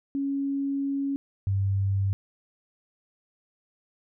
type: tone pair in turn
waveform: sine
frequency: 277.2 / 98 Hz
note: C#4 / G2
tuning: 0 / 0 cents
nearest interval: octave + tritone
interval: 1800 cents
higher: first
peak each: -25 / -22 dBFS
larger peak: second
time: 0.15-1.16 / 1.47-2.13 s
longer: first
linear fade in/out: 0 ms
effects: none